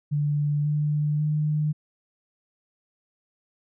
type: tone with pitch steps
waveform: sine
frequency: 146.83 / 149.14 / 151.48 Hz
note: D3 / D3 / D#3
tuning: 0 / +27 / -46 cents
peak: -21 dBFS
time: 0.11-1.73 s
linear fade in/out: 20 ms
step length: 540 ms
effects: none